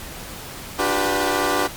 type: chord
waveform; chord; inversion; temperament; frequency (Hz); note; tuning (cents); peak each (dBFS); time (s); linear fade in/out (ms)
15% pulse; G dominant seventh; second; equal with one note detuned; 293.7 / 357.6 / 392 / 493.9; D4 / F4 / G4 / B4; 0 / +41 / 0 / 0; -18; 0.78-1.68; 20
effects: pink hiss -35 dBFS RMS until 1.76 s + MP3 96 kbps